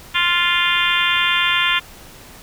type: harmonic tone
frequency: 349.2 Hz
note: F4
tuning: in tune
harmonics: 3 / 4 / 5 / 6 / 7 / 8 / 9 / 10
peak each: -23 / -23 / -23 / -23 / -23 / -23 / -23 / -23 dBFS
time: 0.14-1.8 s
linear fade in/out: 20 ms
effects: pink hiss -41 dBFS RMS until 2.42 s